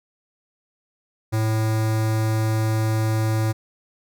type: tone with notch filter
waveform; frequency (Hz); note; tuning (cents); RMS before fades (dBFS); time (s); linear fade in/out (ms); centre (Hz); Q
square; 110; A2; 0; -21; 1.32-3.53; 20; 3000; 2
effects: none